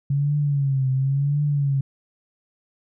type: tone with vibrato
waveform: sine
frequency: 138.9 Hz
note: C#3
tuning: 4 cents sharp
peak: -18 dBFS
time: 0.1-1.81 s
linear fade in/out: 5 ms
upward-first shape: triangle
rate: 0.94 Hz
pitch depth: 110 cents each way
effects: none